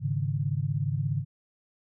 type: chord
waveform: sine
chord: Ab suspended fourth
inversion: none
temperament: equal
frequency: 103.83 / 138.59 / 155.56 Hz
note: Ab2 / Db3 / Eb3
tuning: 0 / 0 / 0 cents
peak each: -31 / -28 / -32 dBFS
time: 0-1.25 s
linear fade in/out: 50 ms
effects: none